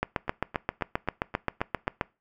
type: two click trains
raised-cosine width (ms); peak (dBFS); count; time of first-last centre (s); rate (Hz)
0.5; -10 / -23; 16 / 7; 0.03-2.012 / 0.28-1.872; 7.57 / 3.77
effects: noise-tail reverb RT60 0.3 s tail -23 dB re dry